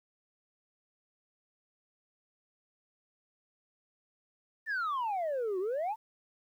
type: exponential two-way sweep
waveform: sine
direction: down then up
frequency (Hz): 1820 to 357.8 to 930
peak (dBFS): -28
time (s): 4.66-5.96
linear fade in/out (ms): 50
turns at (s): 5.59
effects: tanh soft clip ceiling -29 dBFS + 11-bit